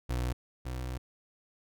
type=tone pair in turn; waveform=30% pulse; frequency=61.5 / 62.97 Hz; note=B1 / B1; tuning=-7 / +34 cents; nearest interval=unison; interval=41 cents; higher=second; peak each=-27 / -32 dBFS; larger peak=first; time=0.09-0.33 / 0.65-0.98 s; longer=second; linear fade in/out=10 ms; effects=none